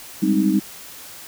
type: chord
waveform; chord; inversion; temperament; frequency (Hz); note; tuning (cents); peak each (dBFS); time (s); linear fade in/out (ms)
sine; Ab major seventh; third; equal; 196 / 207.7 / 261.6 / 311.1; G3 / Ab3 / C4 / Eb4; 0 / 0 / 0 / 0; -19 / -23 / -23 / -19; 0.22-0.6; 10
effects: white hiss -39 dBFS RMS until 1.27 s